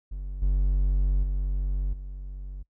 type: tone with level steps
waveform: triangle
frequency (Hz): 47.22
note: F#1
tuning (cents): +36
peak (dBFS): -29 / -18 / -22 / -32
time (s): 0.11-2.63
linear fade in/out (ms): 10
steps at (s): 0.42 / 1.23 / 1.93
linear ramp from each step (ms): 5
effects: noise-tail reverb RT60 0.1 s tail -24 dB re dry